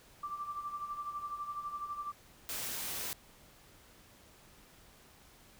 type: tone with tremolo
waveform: sine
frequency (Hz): 1174.7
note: D6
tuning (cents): 0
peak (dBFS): -35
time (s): 0.23-2.12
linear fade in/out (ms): 5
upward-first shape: sine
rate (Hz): 12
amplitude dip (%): 65
type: noise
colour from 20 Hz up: white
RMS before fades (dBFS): -39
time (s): 2.49-3.13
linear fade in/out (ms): 0
effects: pink hiss -60 dBFS RMS until 5.59 s